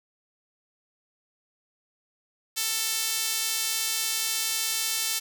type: tone with high-pass filter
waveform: sawtooth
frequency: 443.6 Hz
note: A4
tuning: 14 cents sharp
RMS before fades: -28 dBFS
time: 2.56-5.2 s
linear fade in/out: 20 ms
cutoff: 4200 Hz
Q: 0.69
effects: none